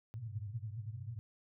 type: band-pass noise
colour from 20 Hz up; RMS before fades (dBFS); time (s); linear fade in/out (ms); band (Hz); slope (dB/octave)
white; -43; 0.14-1.19; 0; 100 to 120; 96
effects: none